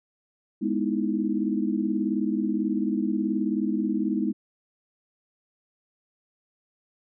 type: chord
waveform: sine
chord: E major seventh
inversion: first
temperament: equal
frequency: 207.7 / 246.9 / 311.1 / 329.6 Hz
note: G#3 / B3 / D#4 / E4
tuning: 0 / 0 / 0 / 0 cents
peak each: -27 / -29 / -28 / -31 dBFS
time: 0.61-4.33 s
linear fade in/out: 20 ms
effects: none